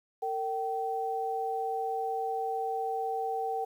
sine tone pair together, 455.2 / 771 Hz, A#4 / G5, -41 / -29 cents, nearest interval major sixth, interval 912 cents, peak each -34 / -31 dBFS, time 0.22-3.65 s, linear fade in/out 10 ms, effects 10-bit

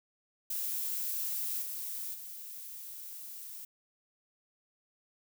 violet noise with level steps, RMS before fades -35 / -39 / -45 dBFS, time 0.5-3.65 s, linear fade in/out 5 ms, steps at 1.61 / 2.13 s, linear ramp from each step 20 ms, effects none

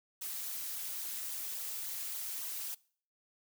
blue noise with flanger, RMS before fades -40 dBFS, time 0.21-2.75 s, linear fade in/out 10 ms, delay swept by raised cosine 0.38 to 5.68 ms, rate 3.6 Hz, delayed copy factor -0.65, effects noise-tail reverb RT60 0.5 s tail -23 dB re dry

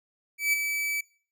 45% pulse tone with ADSR envelope, 2300 Hz, D7, 37 cents flat, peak -20 dBFS, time 0.38-1.01 s, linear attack 150 ms, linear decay 15 ms, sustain -7 dB, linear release 7 ms, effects noise-tail reverb RT60 0.5 s tail -24 dB re dry

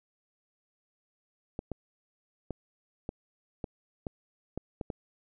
clicks, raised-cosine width 2 ms, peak -21 dBFS, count 9, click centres 1.591 / 1.717 / 2.507 / 3.091 / 3.642 / 4.068 / 4.576 / 4.812 / 4.902 s, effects none

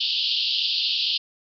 pink band-pass noise, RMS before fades -24 dBFS, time 0-1.18 s, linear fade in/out 10 ms, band 2800 to 4900 Hz, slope 96 dB/octave, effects none

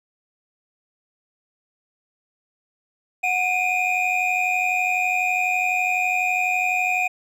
triangle tone cluster, 733 / 2402 / 2494 Hz, F#5 / D7 / D#7, -16 / +38 / +3 cents, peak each -22 dBFS, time 3.23-7.08 s, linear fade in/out 10 ms, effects none

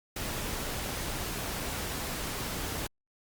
pink noise, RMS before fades -35 dBFS, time 0.16-2.87 s, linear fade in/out 5 ms, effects Opus 48 kbps

